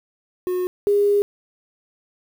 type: tone pair in turn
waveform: triangle / sine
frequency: 363 / 407.5 Hz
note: F#4 / G#4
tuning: -33 / -33 cents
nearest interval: major second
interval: 200 cents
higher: second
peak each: -18 / -14 dBFS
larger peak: second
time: 0.47-0.67 / 0.87-1.22 s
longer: second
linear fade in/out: 0 ms
effects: 7-bit